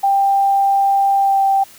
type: tone with pitch glide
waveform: sine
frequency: 790 to 782.3 Hz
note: G5 to G5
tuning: +13 to -4 cents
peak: -11 dBFS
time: 0.03-1.64 s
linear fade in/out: 10 ms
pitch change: -17 cents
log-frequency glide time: 1.16-1.42 s
effects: white hiss -43 dBFS RMS until 1.78 s